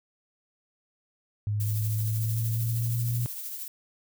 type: linear sweep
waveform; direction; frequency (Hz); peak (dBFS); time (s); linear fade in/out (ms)
sine; up; 103.83 to 120; -25; 1.47-3.26; 0
type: noise with tremolo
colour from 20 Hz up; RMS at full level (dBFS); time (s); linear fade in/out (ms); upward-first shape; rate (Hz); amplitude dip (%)
violet; -35; 1.6-3.68; 2; triangle; 13; 45
effects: none